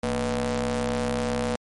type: ring-modulated tone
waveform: sawtooth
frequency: 130.9 Hz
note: C3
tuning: 1 cent sharp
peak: -17 dBFS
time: 0.03-1.56 s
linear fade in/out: 5 ms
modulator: 361 Hz
effects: MP3 48 kbps